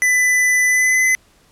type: tone with pitch glide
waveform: square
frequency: 1997 to 2026 Hz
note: B6 to B6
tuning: +19 to +44 cents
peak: -13 dBFS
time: 0.02-1.15 s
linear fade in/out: 0 ms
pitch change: +25 cents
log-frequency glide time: 0.67-1 s
effects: pink hiss -54 dBFS RMS until 1.51 s + low-pass 12000 Hz 12 dB/octave